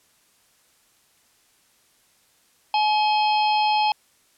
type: harmonic tone with a mistuned harmonic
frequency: 850 Hz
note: G#5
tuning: 40 cents sharp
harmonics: 1 / 3 / 4 / 5 / 6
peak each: -18 / -28 / -30 / -32 / -34 dBFS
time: 2.74-3.92 s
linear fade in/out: 2 ms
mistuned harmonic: 4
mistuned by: -100 cents
effects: white hiss -61 dBFS RMS until 4.37 s + low-pass 12000 Hz 12 dB/octave